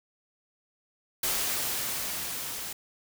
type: noise with level ramp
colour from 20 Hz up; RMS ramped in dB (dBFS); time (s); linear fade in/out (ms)
white; -28 to -37; 1.23-2.73; 5
effects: none